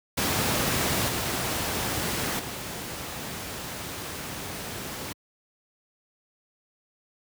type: noise with level steps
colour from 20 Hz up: pink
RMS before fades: -25 / -28 / -35 dBFS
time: 0.17-5.13 s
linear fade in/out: 10 ms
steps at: 1.08 / 2.39 s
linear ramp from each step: 5 ms
effects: high-pass 80 Hz 12 dB/octave